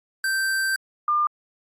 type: tone pair in turn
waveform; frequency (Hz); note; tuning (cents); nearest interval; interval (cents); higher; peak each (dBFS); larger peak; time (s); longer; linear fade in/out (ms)
square / sine; 1562 / 1200.1; G6 / D6; -7 / +37; perfect fourth; 456; first; -22 / -18; second; 0.24-0.76 / 1.08-1.27; first; 2
effects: AAC 48 kbps